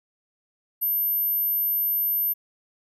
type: tone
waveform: sine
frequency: 13000 Hz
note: G#9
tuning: 38 cents flat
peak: -21 dBFS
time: 0.81-2.34 s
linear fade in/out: 20 ms
effects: none